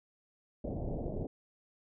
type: low-pass noise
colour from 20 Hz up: pink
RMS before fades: -37 dBFS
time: 0.64-1.27 s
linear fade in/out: 5 ms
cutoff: 690 Hz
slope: 48 dB/octave
effects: none